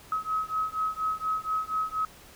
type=beating tone pair; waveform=sine; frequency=1276 / 1280.2 Hz; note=D#6 / D#6; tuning=+43 / +49 cents; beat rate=4.2 Hz; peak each=-30 dBFS; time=0.12-2.05 s; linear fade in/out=2 ms; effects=pink hiss -51 dBFS RMS until 2.35 s